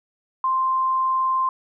sine tone, 1046.5 Hz, C6, in tune, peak -18 dBFS, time 0.44-1.49 s, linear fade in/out 2 ms, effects none

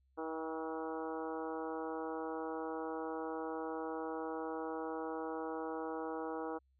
harmonic tone with a mistuned harmonic, 160 Hz, D#3, 49 cents sharp, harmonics 2 / 3 / 4 / 5 / 6 / 7 / 8 / 9, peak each -43 / -42 / -49 / -46 / -49 / -51 / -51 / -55 dBFS, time 0.17-6.59 s, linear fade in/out 20 ms, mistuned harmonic 8, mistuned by +21 cents, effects added 66 Hz sine -70 dBFS peak until 6.79 s

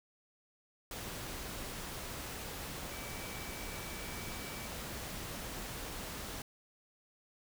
sine tone in noise, 2302 Hz, D7, 35 cents flat, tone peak -51 dBFS, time 2.92-4.67 s, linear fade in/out 2 ms, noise pink, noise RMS -43 dBFS, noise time 0.91-6.42 s, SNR -11 dB, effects none

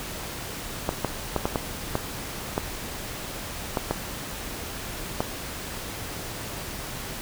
clicks, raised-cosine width 1 ms, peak -9 dBFS, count 10, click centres 0.891 / 1.047 / 1.363 / 1.455 / 1.558 / 1.954 / 2.579 / 3.772 / 3.91 / 5.205 s, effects pink hiss -35 dBFS RMS until 7.21 s

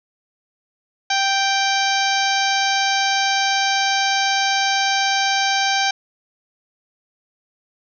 harmonic tone with a mistuned harmonic, 784 Hz, G5, in tune, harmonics 1 / 2 / 3 / 4 / 5 / 6 / 7 / 8, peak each -20 / -23 / -25 / -26 / -27 / -28 / -28 / -29 dBFS, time 1.1-5.91 s, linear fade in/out 5 ms, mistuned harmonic 5, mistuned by -19 cents, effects none

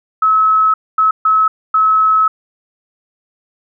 sine tone bursts at uneven times, 1291 Hz, E6, 37 cents flat, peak -8 dBFS, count 4, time 0.22-0.74 / 0.98-1.11 / 1.25-1.48 / 1.74-2.28 s, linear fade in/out 5 ms, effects none

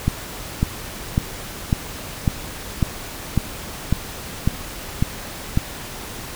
click train, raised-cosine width 5 ms, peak -4 dBFS, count 11, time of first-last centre 0.08-5.575 s, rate 1.82 Hz, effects pink hiss -33 dBFS RMS until 6.35 s

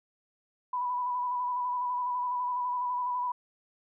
sine tone with vibrato, 987.8 Hz, B5, in tune, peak -28 dBFS, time 0.73-3.32 s, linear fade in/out 5 ms, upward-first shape square, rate 12 Hz, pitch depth 22 cents each way, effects none

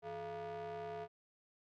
square ring-modulated tone, 130.81 Hz, C3, in tune, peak -40 dBFS, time 0.02-1.08 s, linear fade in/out 50 ms, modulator 558 Hz, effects low-pass 3000 Hz 12 dB/octave

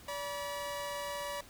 sawtooth tone pair together, 576 / 968.7 Hz, D5 / B5, -34 / -34 cents, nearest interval major sixth, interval 900 cents, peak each -35 / -37 dBFS, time 0.08-1.41 s, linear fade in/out 5 ms, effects pink hiss -55 dBFS RMS until 1.49 s

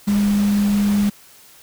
sine tone in noise, 204.1 Hz, G#3, 30 cents flat, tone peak -14 dBFS, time 0.07-1.1 s, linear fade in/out 10 ms, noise pink, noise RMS -31 dBFS, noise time 0.07-1.1 s, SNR +14 dB, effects white hiss -47 dBFS RMS until 1.62 s

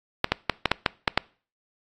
clicks, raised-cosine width 0.3 ms, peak -3 dBFS, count 8, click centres 0.244 / 0.32 / 0.497 / 0.657 / 0.716 / 0.862 / 1.078 / 1.176 s, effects noise-tail reverb RT60 0.4 s tail -23 dB re dry + AAC 32 kbps

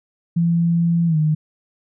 sine tone with pitch glide, 169.1 to 154.17 Hz, E3 to D#3, +44 to -16 cents, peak -14 dBFS, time 0.36-1.35 s, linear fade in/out 10 ms, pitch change -160 cents, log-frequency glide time 1.07-1.17 s, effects none

